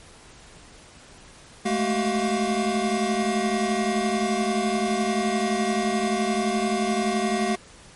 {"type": "tone cluster", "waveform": "square", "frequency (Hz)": [211, 222.6, 379.7, 708], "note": ["G#3", "A3", "F#4", "F5"], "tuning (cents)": [28, 20, 45, 23], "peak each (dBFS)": -28, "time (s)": [1.65, 7.56], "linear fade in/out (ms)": 10, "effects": ["pink hiss -48 dBFS RMS until 7.95 s", "MP3 48 kbps"]}